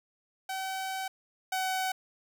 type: tone pair in turn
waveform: sawtooth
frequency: 763 / 753.4 Hz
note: G5 / F#5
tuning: -47 / +31 cents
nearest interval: unison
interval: 22 cents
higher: first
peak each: -29 / -25 dBFS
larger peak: second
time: 0.49-1.08 / 1.52-1.92 s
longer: first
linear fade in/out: 5 ms
effects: none